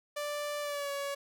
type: tone with pitch glide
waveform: sawtooth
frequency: 587.3 to 562.7 Hz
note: D5 to C#5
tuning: 0 to +26 cents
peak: -30 dBFS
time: 0.16-1.15 s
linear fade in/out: 10 ms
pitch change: -74 cents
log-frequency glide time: 0.61-0.91 s
effects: none